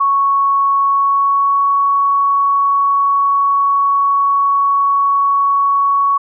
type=tone with pitch glide; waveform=sine; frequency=1108.7 to 1117.1 Hz; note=C#6 to C#6; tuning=0 to +13 cents; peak=-10 dBFS; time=0-6.18 s; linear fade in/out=10 ms; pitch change=+13 cents; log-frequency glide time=0.83-1.67 s; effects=none